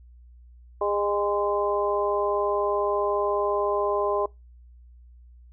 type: harmonic tone with a mistuned harmonic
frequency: 203.8 Hz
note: G#3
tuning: 32 cents flat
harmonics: 2 / 3 / 4 / 5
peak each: -26 / -27 / -32 / -28 dBFS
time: 0.81-4.26 s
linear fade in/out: 5 ms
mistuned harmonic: 5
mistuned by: +23 cents
effects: noise-tail reverb RT60 0.2 s tail -23 dB re dry + added 60 Hz sine -47 dBFS peak until 5.52 s